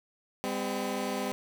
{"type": "tone pair together", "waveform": "15% pulse", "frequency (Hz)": [200, 255.4], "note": ["G3", "C4"], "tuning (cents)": [35, -42], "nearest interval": "major third", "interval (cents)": 423, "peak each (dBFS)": -27, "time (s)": [0.44, 1.32], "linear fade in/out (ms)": 0, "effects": []}